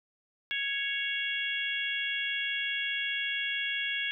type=harmonic tone; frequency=554.4 Hz; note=C#5; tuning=in tune; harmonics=3 / 4 / 5 / 6; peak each=-35 / -35 / -35 / -35 dBFS; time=0.51-4.11 s; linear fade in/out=0 ms; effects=none